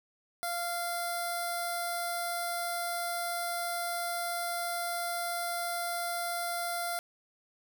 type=tone with notch filter; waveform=10% pulse; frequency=693 Hz; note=F5; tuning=14 cents flat; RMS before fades=-34 dBFS; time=0.43-6.99 s; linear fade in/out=0 ms; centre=2800 Hz; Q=0.54; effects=none